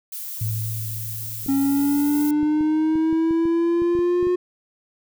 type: noise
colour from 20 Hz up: violet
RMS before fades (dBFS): -32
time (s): 0.12-2.31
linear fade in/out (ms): 5
type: tone with exponential decay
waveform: sine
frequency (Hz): 110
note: A2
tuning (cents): 0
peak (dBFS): -21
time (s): 0.41-3.04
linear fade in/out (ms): 5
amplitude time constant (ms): 570
type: clicks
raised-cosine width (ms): 3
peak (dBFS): -22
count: 12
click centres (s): 1.463 / 2.43 / 2.609 / 2.956 / 3.128 / 3.309 / 3.455 / 3.82 / 3.952 / 3.99 / 4.228 / 4.27
type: linear sweep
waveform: triangle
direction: up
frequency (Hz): 271.8 to 360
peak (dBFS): -15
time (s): 1.48-4.36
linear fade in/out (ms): 10
effects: none